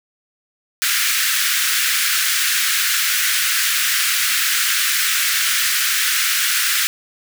pink high-pass noise, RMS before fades -18 dBFS, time 0.82-6.87 s, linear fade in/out 0 ms, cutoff 1400 Hz, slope 48 dB/octave, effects none

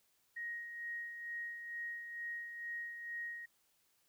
sine tone with tremolo, 1879 Hz, A#6, 13 cents sharp, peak -39 dBFS, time 0.36-3.46 s, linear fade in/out 10 ms, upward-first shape sine, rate 2.2 Hz, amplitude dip 50%, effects white hiss -75 dBFS RMS until 4.08 s

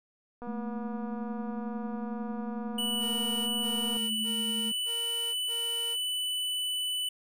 click train, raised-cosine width 1 ms, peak -29 dBFS, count 856, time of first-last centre 0.42-3.968 s, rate 241 Hz
sine tone with tremolo, 218.8 Hz, A3, 9 cents flat, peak -32 dBFS, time 0.47-4.72 s, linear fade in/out 5 ms, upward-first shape triangle, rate 11 Hz, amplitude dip 40%
square tone with pitch glide, 2960 to 2986 Hz, F#7 to F#7, 0 to +15 cents, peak -30 dBFS, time 2.78-7.09 s, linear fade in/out 5 ms, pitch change +15 cents, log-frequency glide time 3.36-5.23 s
sawtooth tone bursts, 464.6 Hz, A#4, 6 cents flat, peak -39 dBFS, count 5, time 2.99-5.97 s, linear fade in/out 50 ms, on 500 ms, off 120 ms
effects none

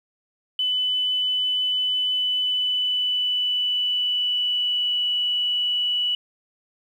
sine tone with pitch glide, 3002 to 2950 Hz, F#7 to F#7, +24 to -6 cents, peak -20 dBFS, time 0.59-6.15 s, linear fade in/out 2 ms, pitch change -30 cents, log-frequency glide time 2.16-5.05 s, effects 9-bit

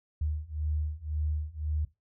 sine beating tone pair, 75.2 / 77.1 Hz, D2 / D#2, +42 / -15 cents, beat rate 1.9 Hz, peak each -33 / -32 dBFS, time 0.21-1.85 s, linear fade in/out 5 ms, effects noise-tail reverb RT60 0.2 s tail -17 dB re dry

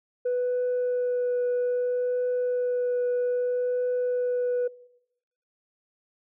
sine tone with vibrato, 493.9 Hz, B4, in tune, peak -21 dBFS, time 0.25-4.68 s, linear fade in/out 10 ms, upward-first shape triangle, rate 0.62 Hz, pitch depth 10 cents each way, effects noise-tail reverb RT60 0.9 s tail -23 dB re dry + tanh soft clip ceiling -21 dBFS

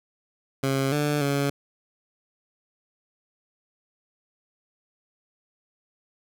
15% pulse tone with pitch steps, 135.6 / 147.6 / 140.9 Hz, C#3 / D3 / C#3, -38 / +9 / +29 cents, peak -16 dBFS, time 0.63-1.5 s, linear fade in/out 5 ms, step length 290 ms, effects none

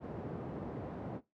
pink band-pass noise, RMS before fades -42 dBFS, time 0-1.21 s, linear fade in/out 50 ms, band 110 to 620 Hz, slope 12 dB/octave, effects noise-tail reverb RT60 0.2 s tail -17 dB re dry + high-pass 60 Hz 12 dB/octave

